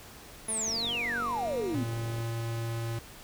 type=tone with pitch glide; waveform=15% pulse; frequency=220 to 237.2 Hz; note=A3 to A#3; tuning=0 to +30 cents; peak=-32 dBFS; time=0.48-1.75 s; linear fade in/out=2 ms; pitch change=+130 cents; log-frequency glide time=0.64-0.92 s
type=exponential sweep; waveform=sine; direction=down; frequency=10548 to 233.1 Hz; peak=-29 dBFS; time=0.48-1.84 s; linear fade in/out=10 ms
type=click train; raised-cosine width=2 ms; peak=-31 dBFS; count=74; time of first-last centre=0.68-2.204 s; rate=47.9 Hz
type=tone; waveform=square; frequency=115.1 Hz; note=A#2; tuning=22 cents flat; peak=-32 dBFS; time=1.74-2.99 s; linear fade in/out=5 ms
effects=pink hiss -49 dBFS RMS until 3.23 s